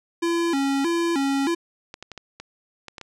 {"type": "tone with vibrato", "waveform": "square", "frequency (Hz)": 305.3, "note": "D#4", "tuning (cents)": -33, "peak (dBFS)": -21, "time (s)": [0.22, 1.55], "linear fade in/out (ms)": 10, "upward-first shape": "square", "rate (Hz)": 1.6, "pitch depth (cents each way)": 180}
{"type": "clicks", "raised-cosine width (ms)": 0.2, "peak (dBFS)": -20, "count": 8, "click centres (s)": [1.941, 2.026, 2.117, 2.177, 2.4, 2.883, 2.982, 3.013]}
{"effects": ["low-pass 9000 Hz 12 dB/octave"]}